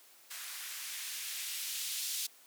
violet noise with band-pass filter sweep, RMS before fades -40 dBFS, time 0.3-2.27 s, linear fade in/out 10 ms, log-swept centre 1400 to 3700 Hz, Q 1.1, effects white hiss -60 dBFS RMS until 2.46 s + high-pass 300 Hz 12 dB/octave

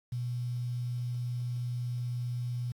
sine tone with quantisation, 122.3 Hz, B2, 16 cents flat, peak -31 dBFS, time 0.12-2.72 s, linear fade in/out 5 ms, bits 9, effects AAC 64 kbps

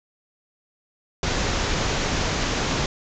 pink low-pass noise, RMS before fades -24 dBFS, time 1.23-2.86 s, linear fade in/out 2 ms, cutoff 7100 Hz, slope 96 dB/octave, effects none

